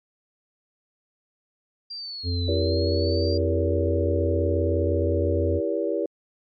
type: linear two-way sweep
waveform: sine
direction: down then up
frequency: 4769 to 3951 to 4769 Hz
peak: -32 dBFS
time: 1.9-3.38 s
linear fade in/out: 10 ms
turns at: 2.47 s
type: harmonic tone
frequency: 87 Hz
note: F2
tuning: 6 cents flat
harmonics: 1 / 3 / 5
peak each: -23 / -33 / -37 dBFS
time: 2.23-5.61 s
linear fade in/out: 50 ms
type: chord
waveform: sine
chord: E diminished seventh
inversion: none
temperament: just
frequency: 329.6 / 395.6 / 474.7 / 569.6 Hz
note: E4 / G4 / Bb4 / Db5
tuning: 0 / +16 / +31 / +47 cents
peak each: -28 dBFS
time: 2.48-6.06 s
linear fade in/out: 5 ms
effects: MP3 48 kbps